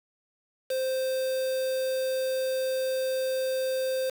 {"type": "tone with quantisation", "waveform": "triangle", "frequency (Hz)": 522, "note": "C5", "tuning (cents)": -4, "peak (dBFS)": -24, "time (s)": [0.7, 4.1], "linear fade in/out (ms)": 5, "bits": 6, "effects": []}